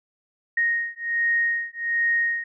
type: beating tone pair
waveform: sine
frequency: 1864.7 / 1866 Hz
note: A#6 / A#6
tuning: 0 / +1 cents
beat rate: 1.3 Hz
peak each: -24 dBFS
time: 0.57-2.44 s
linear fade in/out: 5 ms
effects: none